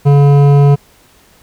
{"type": "tone with hard clipping", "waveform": "sine", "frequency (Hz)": 142.3, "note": "C#3", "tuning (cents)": 46, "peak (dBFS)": -6, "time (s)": [0.05, 0.76], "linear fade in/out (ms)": 20, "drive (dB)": 12, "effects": ["pink hiss -47 dBFS RMS until 1.42 s"]}